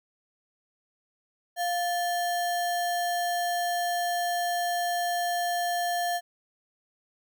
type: tone with sample-and-hold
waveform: sine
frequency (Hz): 700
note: F5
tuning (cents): +4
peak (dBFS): -25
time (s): 1.56-6.21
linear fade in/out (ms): 50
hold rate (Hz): 2450
effects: none